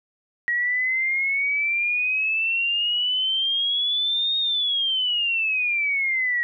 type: exponential two-way sweep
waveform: sine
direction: up then down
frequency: 1900 to 3729 to 1900 Hz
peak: -20 dBFS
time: 0.48-6.43 s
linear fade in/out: 0 ms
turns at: 4.38 s
effects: none